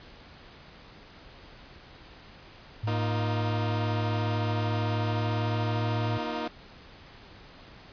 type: tone with pitch glide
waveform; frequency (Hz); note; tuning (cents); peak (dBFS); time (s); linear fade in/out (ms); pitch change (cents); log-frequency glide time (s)
sine; 107.7 to 111.3; A2 to A2; -37 to +20; -27; 2.83-6.18; 10; +57; 4.81-6.05
type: chord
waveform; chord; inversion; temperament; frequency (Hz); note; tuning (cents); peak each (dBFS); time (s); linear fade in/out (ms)
15% pulse; Bb suspended fourth; none; equal with one note detuned; 236.7 / 311.1 / 349.2; Bb3 / Eb4 / F4; +27 / 0 / 0; -28 / -27 / -32; 2.87-6.48; 5
effects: pink hiss -50 dBFS RMS until 7.92 s + resampled to 11025 Hz